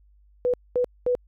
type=tone bursts; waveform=sine; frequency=493.9 Hz; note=B4; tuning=in tune; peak=-19 dBFS; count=3; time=0.45-1.151 s; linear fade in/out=0 ms; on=87 ms; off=220 ms; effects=added 50 Hz sine -54 dBFS peak until 1.27 s